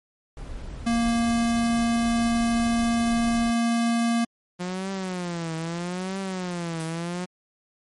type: noise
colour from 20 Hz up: brown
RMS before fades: -36 dBFS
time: 0.37-3.51 s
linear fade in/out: 2 ms
type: tone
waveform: square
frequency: 233.1 Hz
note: A#3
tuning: in tune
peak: -21 dBFS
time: 0.86-4.25 s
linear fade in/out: 10 ms
type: tone with vibrato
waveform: sawtooth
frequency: 176.9 Hz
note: F3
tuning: 23 cents sharp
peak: -24 dBFS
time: 4.59-7.26 s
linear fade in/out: 20 ms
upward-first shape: triangle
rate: 0.78 Hz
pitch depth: 170 cents each way
type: noise with exponential decay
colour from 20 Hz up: blue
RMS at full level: -37 dBFS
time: 6.8-7.18 s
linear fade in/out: 1 ms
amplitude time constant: 81 ms
effects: MP3 48 kbps